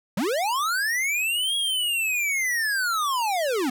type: linear two-way sweep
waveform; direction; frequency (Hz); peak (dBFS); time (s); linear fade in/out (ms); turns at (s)
square; up then down; 164 to 3322 to 235.9; -23; 0.17-3.7; 5; 1.56
effects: none